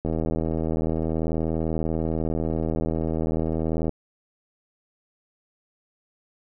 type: click train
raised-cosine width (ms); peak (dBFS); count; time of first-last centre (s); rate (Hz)
2; -13; 310; 0.05-3.893; 80.4
effects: none